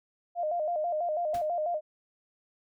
sine tone with vibrato, 654 Hz, E5, 14 cents flat, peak -27 dBFS, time 0.35-1.81 s, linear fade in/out 50 ms, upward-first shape square, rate 6.1 Hz, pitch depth 110 cents each way
pink noise with exponential decay, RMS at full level -40 dBFS, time 1.34-1.5 s, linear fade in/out 5 ms, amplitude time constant 33 ms
effects none

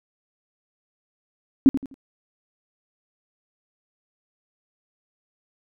sine tone with echo, 270 Hz, C#4, 45 cents flat, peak -8 dBFS, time 1.66-1.69 s, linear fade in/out 0 ms, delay 84 ms, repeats 3, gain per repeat -11 dB, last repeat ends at 1.942 s, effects none

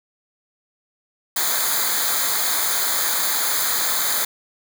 white noise with comb filter, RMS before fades -21 dBFS, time 1.36-4.25 s, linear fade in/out 5 ms, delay 0.36 ms, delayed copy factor -0.9, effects none

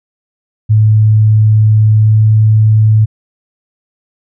sine tone with pitch glide, 108 to 108.63 Hz, A2 to A2, -32 to -22 cents, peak -4 dBFS, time 0.69-3.06 s, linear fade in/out 20 ms, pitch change +10 cents, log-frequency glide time 1.97-2.22 s, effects none

